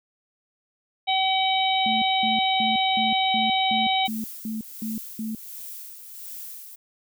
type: harmonic tone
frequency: 762 Hz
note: G5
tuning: 49 cents flat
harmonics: 1 / 3 / 4 / 5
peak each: -22 / -28 / -28 / -26 dBFS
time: 1.07-4.08 s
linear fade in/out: 20 ms
type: tone bursts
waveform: sine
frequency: 220 Hz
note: A3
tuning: in tune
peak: -27 dBFS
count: 10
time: 1.86-5.35 s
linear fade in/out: 2 ms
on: 160 ms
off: 210 ms
type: noise with tremolo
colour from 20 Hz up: violet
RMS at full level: -37 dBFS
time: 4.05-6.76 s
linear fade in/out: 10 ms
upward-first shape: sine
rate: 1.4 Hz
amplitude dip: 50%
effects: none